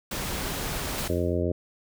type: noise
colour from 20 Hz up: pink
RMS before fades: -31 dBFS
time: 0.11-1.08 s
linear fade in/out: 5 ms
type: noise with exponential decay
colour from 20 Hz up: white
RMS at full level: -34 dBFS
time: 0.98-1.43 s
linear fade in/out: 5 ms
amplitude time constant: 97 ms
type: harmonic tone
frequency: 87.31 Hz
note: F2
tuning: in tune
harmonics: 1 / 2 / 3 / 4 / 5 / 6 / 7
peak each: -28 / -33 / -32 / -30 / -32 / -33 / -33 dBFS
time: 1.09-1.52 s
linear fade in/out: 5 ms
effects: none